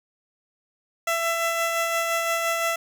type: tone with tremolo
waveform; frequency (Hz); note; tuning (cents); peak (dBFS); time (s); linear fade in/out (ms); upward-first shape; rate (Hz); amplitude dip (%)
15% pulse; 668; E5; +23; -15; 1.07-2.76; 5; sine; 5.8; 30
effects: none